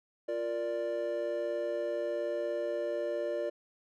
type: chord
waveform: triangle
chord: Bb major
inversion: second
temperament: equal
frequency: 349.2 / 466.2 / 587.3 Hz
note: F4 / Bb4 / D5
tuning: 0 / 0 / 0 cents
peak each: -36 / -36 / -31 dBFS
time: 0.28-3.5 s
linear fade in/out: 10 ms
effects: none